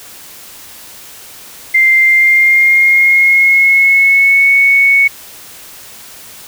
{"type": "tone with pitch glide", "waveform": "sine", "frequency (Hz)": [2093, 2217], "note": ["C7", "C#7"], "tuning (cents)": [0, 0], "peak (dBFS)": -5, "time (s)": [1.74, 5.08], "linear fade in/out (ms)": 10, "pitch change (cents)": 100, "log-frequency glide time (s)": [2.02, 4.52], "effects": ["white hiss -34 dBFS RMS until 6.47 s"]}